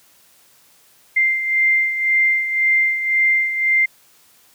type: beating tone pair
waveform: sine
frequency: 2093 / 2094.9 Hz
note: C7 / C7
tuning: 0 / +2 cents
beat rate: 1.9 Hz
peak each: -15 / -22 dBFS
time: 1.16-3.86 s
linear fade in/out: 10 ms
effects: white hiss -53 dBFS RMS until 4.54 s + high-pass 80 Hz 12 dB/octave